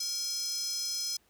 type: tone with high-pass filter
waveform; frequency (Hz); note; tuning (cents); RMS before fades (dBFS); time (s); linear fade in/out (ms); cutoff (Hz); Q
square; 466.4; A#4; +1; -34; 0-1.17; 5; 5400; 8.2
effects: pink hiss -68 dBFS RMS until 1.29 s